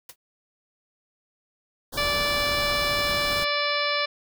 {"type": "noise with exponential decay", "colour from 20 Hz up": "white", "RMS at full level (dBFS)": -35, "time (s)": [0.09, 0.16], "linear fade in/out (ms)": 5, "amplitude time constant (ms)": 15}
{"type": "band-stop noise", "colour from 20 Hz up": "pink", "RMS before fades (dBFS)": -33, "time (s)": [1.92, 3.45], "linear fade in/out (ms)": 20, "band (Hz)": [1700, 3200], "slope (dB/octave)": 96}
{"type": "harmonic tone", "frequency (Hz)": 583, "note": "D5", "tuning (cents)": -13, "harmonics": [1, 2, 3, 4, 5, 6, 7, 8, 9], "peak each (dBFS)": [-29, -29, -31, -29, -35, -33, -32, -38, -33], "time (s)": [1.97, 4.06], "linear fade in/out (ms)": 10}
{"effects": []}